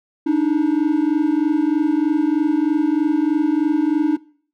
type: tone pair together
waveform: triangle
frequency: 291.7 / 314.9 Hz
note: D4 / D#4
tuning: -12 / +21 cents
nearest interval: minor second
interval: 133 cents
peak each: -15 dBFS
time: 0.26-4.17 s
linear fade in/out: 10 ms
effects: noise-tail reverb RT60 0.5 s tail -22 dB re dry + tanh soft clip ceiling -5 dBFS